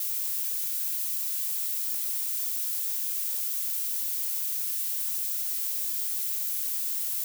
violet noise, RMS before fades -30 dBFS, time 0-7.24 s, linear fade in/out 2 ms, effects none

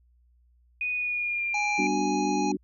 sine tone with pitch glide, 2479 to 2370 Hz, D#7 to D7, -7 to +15 cents, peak -26 dBFS, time 0.81-1.87 s, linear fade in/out 2 ms, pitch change -78 cents, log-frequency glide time 0.94-1.62 s
harmonic tone, 830.6 Hz, G#5, in tune, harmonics 1 / 3 / 5 / 7 / 8, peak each -28 / -38 / -42 / -42 / -44 dBFS, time 1.54-2.52 s, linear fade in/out 5 ms
sine chord, G major seventh, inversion none, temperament equal, 196 / 246.9 / 293.7 / 370 Hz, G3 / B3 / D4 / F#4, 0 / 0 / 0 / 0 cents, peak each -31 / -33 / -28 / -31 dBFS, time 1.78-2.57 s, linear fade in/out 10 ms
effects added 60 Hz sine -59 dBFS peak until 2.63 s

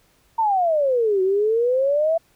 sine exponential two-way sweep, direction down then up, 928 to 370 to 670 Hz, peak -16 dBFS, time 0.38-2.18 s, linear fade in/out 10 ms, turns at 1.22 s, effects pink hiss -60 dBFS RMS until 2.35 s

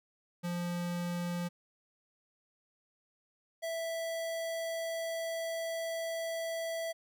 square tone pair in turn, 174.61 / 659.2 Hz, F3 / E5, 0 / 0 cents, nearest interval octave + major seventh, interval 2300 cents, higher second, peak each -34 / -35 dBFS, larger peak first, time 0.43-1.49 / 3.62-6.93 s, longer second, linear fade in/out 20 ms, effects none

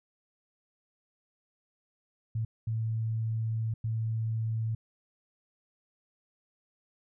sine tone bursts at uneven times, 111.9 Hz, A2, 30 cents sharp, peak -28 dBFS, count 3, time 2.35-2.45 / 2.67-3.74 / 3.84-4.75 s, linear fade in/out 5 ms, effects none

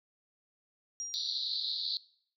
sine tone with exponential decay, 5700 Hz, F8, 34 cents sharp, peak -34 dBFS, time 1-1.65 s, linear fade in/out 0 ms, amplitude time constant 140 ms
pink band-pass noise, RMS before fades -35 dBFS, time 1.14-1.97 s, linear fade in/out 0 ms, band 3800 to 4500 Hz, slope 96 dB/octave
effects noise-tail reverb RT60 0.6 s tail -21 dB re dry

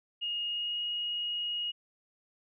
sine tone with pitch glide, 2858 to 2881 Hz, F7 to F#7, +39 to -47 cents, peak -31 dBFS, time 0.21-1.72 s, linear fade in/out 20 ms, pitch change +14 cents, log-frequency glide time 0.46-0.8 s, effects none

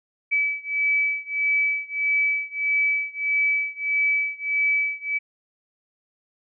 sine beating tone pair, 2295 / 2296.6 Hz, D7 / D7, -40 / -39 cents, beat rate 1.6 Hz, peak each -23 / -24 dBFS, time 0.31-5.19 s, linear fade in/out 20 ms, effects none

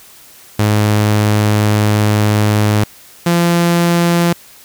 sawtooth tone pair in turn, 105.4 / 171.55 Hz, G#2 / F3, +26 / -31 cents, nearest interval minor sixth, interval 843 cents, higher second, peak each -6 dBFS, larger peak neither, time 0.59-2.84 / 3.26-4.33 s, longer first, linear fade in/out 5 ms, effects white hiss -41 dBFS RMS until 4.64 s

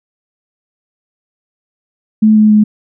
sine tone with pitch steps, 216.3 / 213.9 / 211.9 Hz, A3 / A3 / G#3, -29 / -49 / +35 cents, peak -4 dBFS, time 2.22-2.64 s, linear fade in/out 10 ms, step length 140 ms, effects none

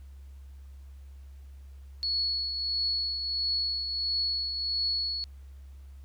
sine tone with tremolo, 4381 Hz, C#8, 21 cents flat, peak -25 dBFS, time 2.03-5.24 s, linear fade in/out 0 ms, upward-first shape triangle, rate 1.5 Hz, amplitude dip 50%, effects added 68 Hz sine -44 dBFS peak until 6.04 s + pink hiss -67 dBFS RMS until 6.04 s

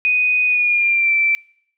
sine tone with pitch glide, 2489 to 2336 Hz, D#7 to D7, 0 to -10 cents, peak -13 dBFS, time 0.05-1.35 s, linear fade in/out 0 ms, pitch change -110 cents, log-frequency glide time 0.46-1.13 s, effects noise-tail reverb RT60 0.7 s tail -26 dB re dry

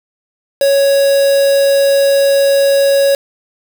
triangle tone with quantisation, 554.4 Hz, C#5, in tune, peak -6 dBFS, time 0.61-3.15 s, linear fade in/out 2 ms, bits 3, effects none

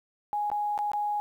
sine tone with dropouts, 830.6 Hz, G#5, in tune, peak -26 dBFS, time 0.33-1.2 s, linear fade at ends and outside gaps 0 ms, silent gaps 0.501-0.516 / 0.778-0.789 / 0.917-0.934 s, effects 10-bit

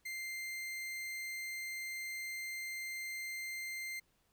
40% pulse tone, 2093 Hz, C7, in tune, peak -39 dBFS, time 0.05-4 s, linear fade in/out 10 ms, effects pink hiss -75 dBFS RMS until 4.32 s

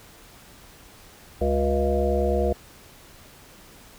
harmonic tone with a mistuned harmonic, 69.2 Hz, C#2, 2 cents flat, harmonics 1 / 3 / 5 / 7 / 9 / 10, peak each -24 / -30 / -28 / -25 / -28 / -30 dBFS, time 1.41-2.53 s, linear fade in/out 5 ms, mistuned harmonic 5, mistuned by +66 cents, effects pink hiss -49 dBFS RMS until 3.98 s

